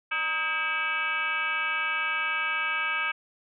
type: tone with frequency modulation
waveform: sine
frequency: 1941 Hz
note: B6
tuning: 31 cents flat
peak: -25 dBFS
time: 0.11-3.12 s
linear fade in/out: 10 ms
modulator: 337 Hz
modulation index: 2.4
effects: none